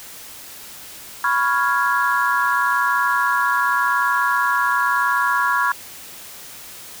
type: chord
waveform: sine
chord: C# dominant seventh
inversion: third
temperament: equal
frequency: 987.8 / 1108.7 / 1396.9 / 1661.2 Hz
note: B5 / C#6 / E#6 / G#6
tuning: 0 / 0 / 0 / 0 cents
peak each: -21 dBFS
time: 1.24-5.72 s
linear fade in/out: 2 ms
effects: tanh soft clip ceiling -6 dBFS + white hiss -38 dBFS RMS until 7 s